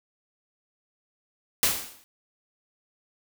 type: noise with exponential decay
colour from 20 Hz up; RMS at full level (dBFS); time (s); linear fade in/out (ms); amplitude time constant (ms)
white; -19; 1.63-2.04; 0; 87
effects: none